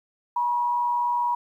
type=tone with frequency modulation; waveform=sine; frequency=964 Hz; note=B5; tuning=42 cents flat; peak=-21 dBFS; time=0.36-1.35 s; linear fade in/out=5 ms; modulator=103 Hz; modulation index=0.36; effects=10-bit